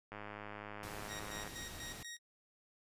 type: click train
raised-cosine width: 0.5 ms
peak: -31 dBFS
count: 142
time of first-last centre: 0.12-1.476 s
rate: 104 Hz
type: noise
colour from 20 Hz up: pink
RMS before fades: -49 dBFS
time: 0.83-2.03 s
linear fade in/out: 2 ms
type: tone with tremolo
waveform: 15% pulse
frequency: 1883 Hz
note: A#6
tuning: 17 cents sharp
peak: -39 dBFS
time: 1.07-2.19 s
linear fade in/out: 50 ms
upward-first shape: square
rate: 4.1 Hz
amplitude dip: 70%
effects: resampled to 32000 Hz